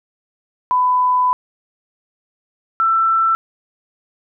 sine tone pair in turn, 1000 / 1334.8 Hz, B5 / E6, +21 / +21 cents, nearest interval perfect fourth, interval 500 cents, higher second, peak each -12 dBFS, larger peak neither, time 0.71-1.33 / 2.8-3.35 s, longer first, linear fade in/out 0 ms, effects none

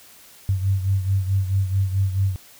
sine beating tone pair, 95.8 / 100.4 Hz, G2 / G2, -39 / +42 cents, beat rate 4.6 Hz, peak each -19 / -25 dBFS, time 0.49-2.36 s, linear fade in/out 0 ms, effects white hiss -48 dBFS RMS until 2.59 s

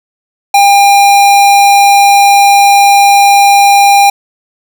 square tone, 802 Hz, G5, 39 cents sharp, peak -3 dBFS, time 0.54-4.1 s, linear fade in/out 5 ms, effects none

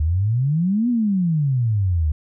sine exponential two-way sweep, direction up then down, 73.1 to 249 to 73.1 Hz, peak -16 dBFS, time 0-2.12 s, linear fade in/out 5 ms, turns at 0.89 s, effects none

